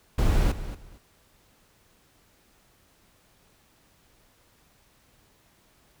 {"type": "noise with echo", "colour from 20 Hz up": "brown", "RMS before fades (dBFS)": -21, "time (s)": [0.18, 0.52], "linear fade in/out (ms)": 5, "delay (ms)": 230, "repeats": 2, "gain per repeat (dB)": -13, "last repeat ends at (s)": 0.98, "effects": ["pink hiss -62 dBFS RMS until 6 s"]}